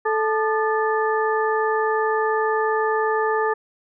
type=harmonic tone with a mistuned harmonic; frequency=437.1 Hz; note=A4; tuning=11 cents flat; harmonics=1 / 2 / 3 / 4; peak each=-21 / -24 / -26 / -27 dBFS; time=0.05-3.54 s; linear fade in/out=10 ms; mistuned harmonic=3; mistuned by=-140 cents; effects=none